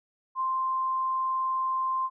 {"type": "tone", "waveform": "sine", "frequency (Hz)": 1046.5, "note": "C6", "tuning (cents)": 0, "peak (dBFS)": -25, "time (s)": [0.35, 2.1], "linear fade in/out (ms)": 50, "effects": []}